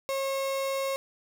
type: tone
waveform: 35% pulse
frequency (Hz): 542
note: C#5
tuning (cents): -39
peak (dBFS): -26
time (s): 0.09-0.96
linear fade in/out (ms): 0
effects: none